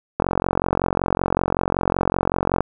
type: click train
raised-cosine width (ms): 1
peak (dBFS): -4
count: 110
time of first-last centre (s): 0.2-2.606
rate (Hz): 45.3
effects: none